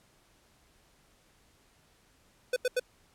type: tone bursts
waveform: square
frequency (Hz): 501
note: B4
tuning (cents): +25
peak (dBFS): -26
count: 3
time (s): 2.53-2.797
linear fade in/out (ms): 5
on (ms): 33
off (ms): 84
effects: pink hiss -65 dBFS RMS until 3.14 s + low-pass 12000 Hz 12 dB/octave